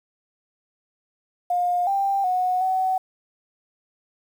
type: tone with pitch steps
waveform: sine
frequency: 711 / 789 / 733 / 752 Hz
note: F5 / G5 / F#5 / F#5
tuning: +31 / +11 / -16 / +28 cents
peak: -19 dBFS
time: 1.5-2.98 s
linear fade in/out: 5 ms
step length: 370 ms
effects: 8-bit

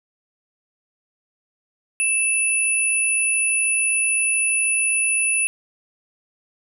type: tone pair together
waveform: sine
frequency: 2637 / 9956 Hz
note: E7 / D#9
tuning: 0 / 0 cents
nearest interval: octave + major seventh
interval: 2300 cents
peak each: -20 dBFS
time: 2-5.47 s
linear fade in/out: 0 ms
effects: none

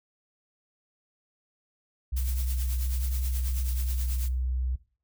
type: tone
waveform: sine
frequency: 63.2 Hz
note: B1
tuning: 41 cents sharp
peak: -26 dBFS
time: 2.12-4.76 s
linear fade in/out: 10 ms
type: noise with tremolo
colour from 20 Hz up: blue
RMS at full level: -37 dBFS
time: 2.16-4.29 s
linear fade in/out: 10 ms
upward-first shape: triangle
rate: 9.3 Hz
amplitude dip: 70%
effects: noise-tail reverb RT60 0.4 s tail -18 dB re dry

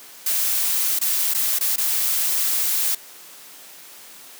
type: noise with dropouts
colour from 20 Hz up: blue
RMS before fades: -21 dBFS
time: 0.26-2.95 s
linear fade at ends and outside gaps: 5 ms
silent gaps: 0.99-1.012 / 1.338-1.346 / 1.588-1.608 / 1.761-1.78 s
effects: white hiss -43 dBFS RMS until 4.39 s + high-pass 200 Hz 12 dB/octave

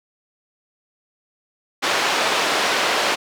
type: band-pass noise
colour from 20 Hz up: pink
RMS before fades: -20 dBFS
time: 1.82-3.16 s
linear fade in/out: 20 ms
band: 550 to 4700 Hz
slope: 12 dB/octave
effects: none

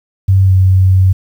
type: tone with pitch glide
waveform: sine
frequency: 95.9 to 93.93 Hz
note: G2 to F#2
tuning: -37 to +27 cents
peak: -5 dBFS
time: 0.28-1.13 s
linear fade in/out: 10 ms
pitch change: -36 cents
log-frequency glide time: 0.44-0.52 s
effects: 7-bit

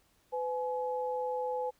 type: tone pair together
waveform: sine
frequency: 503.6 / 847 Hz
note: B4 / G#5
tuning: +34 / +34 cents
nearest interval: major sixth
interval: 900 cents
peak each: -33 / -35 dBFS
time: 0.32-1.71 s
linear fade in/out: 20 ms
effects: pink hiss -69 dBFS RMS until 1.79 s

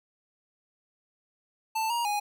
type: tone with pitch steps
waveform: square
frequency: 885 / 944 / 827 Hz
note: A5 / A#5 / G#5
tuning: +10 / +22 / -8 cents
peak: -27 dBFS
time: 1.75-2.2 s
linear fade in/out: 10 ms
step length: 150 ms
effects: none

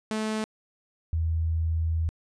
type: tone pair in turn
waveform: sawtooth / sine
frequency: 217.1 / 81.32 Hz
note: A3 / E2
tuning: -23 / -23 cents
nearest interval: octave + perfect fourth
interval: 1700 cents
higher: first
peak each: -23 dBFS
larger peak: neither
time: 0.11-0.44 / 1.13-2.09 s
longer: second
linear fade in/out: 0 ms
effects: resampled to 22050 Hz

